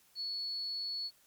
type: tone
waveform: sine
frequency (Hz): 4402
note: C#8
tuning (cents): -13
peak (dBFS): -35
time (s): 0.15-1.11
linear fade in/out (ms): 50
effects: white hiss -66 dBFS RMS until 1.26 s + MP3 96 kbps